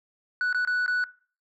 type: tone with dropouts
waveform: sine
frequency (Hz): 1480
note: F#6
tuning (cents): 0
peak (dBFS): -20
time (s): 0.41-1.04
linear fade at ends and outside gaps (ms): 1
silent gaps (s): 0.528-0.546 / 0.65-0.674 / 0.862-0.879
effects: noise-tail reverb RT60 0.4 s tail -21 dB re dry + tanh soft clip ceiling -22 dBFS